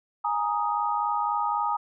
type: chord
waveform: sine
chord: Ab suspended second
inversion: none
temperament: just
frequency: 830.6 / 934.4 / 1245.9 Hz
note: Ab5 / Bb5 / Eb6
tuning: 0 / +4 / +2 cents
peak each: -28 / -28 / -28 dBFS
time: 0.24-1.77 s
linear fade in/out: 10 ms
effects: none